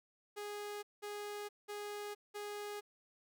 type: tone bursts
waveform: sawtooth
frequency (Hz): 413.5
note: G#4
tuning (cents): -8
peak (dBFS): -38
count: 4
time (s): 0.36-2.81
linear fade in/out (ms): 20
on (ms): 470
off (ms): 190
effects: none